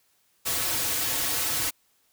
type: noise with comb filter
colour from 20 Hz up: white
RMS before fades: -27 dBFS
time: 0.45-1.71 s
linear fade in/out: 20 ms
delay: 5 ms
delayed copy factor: -0.85
effects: white hiss -67 dBFS RMS until 2.12 s